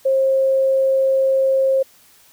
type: tone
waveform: sine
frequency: 534 Hz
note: C5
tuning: 35 cents sharp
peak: -13 dBFS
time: 0.05-1.83 s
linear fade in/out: 10 ms
effects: white hiss -51 dBFS RMS until 2.32 s